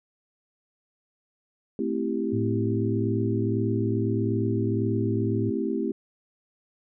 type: chord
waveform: sine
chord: A minor seventh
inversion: none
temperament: equal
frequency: 220 / 261.6 / 329.6 / 392 Hz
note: A3 / C4 / E4 / G4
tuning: 0 / 0 / 0 / 0 cents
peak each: -30 dBFS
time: 1.79-5.92 s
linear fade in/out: 2 ms
type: tone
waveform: sine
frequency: 110 Hz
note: A2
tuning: in tune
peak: -26 dBFS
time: 2.32-5.51 s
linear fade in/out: 20 ms
effects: none